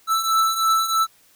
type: beating tone pair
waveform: square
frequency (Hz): 1318.5 / 1321.6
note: E6 / E6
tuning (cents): 0 / +4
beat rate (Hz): 3.1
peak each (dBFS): -24 / -19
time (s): 0.07-1.07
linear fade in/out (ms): 50
effects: white hiss -56 dBFS RMS until 1.35 s